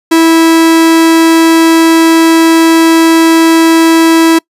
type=tone; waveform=45% pulse; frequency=327.2 Hz; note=E4; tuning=13 cents flat; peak=-3 dBFS; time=0.11-4.39 s; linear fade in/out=10 ms; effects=noise-tail reverb RT60 0.1 s tail -26 dB re dry + resampled to 32000 Hz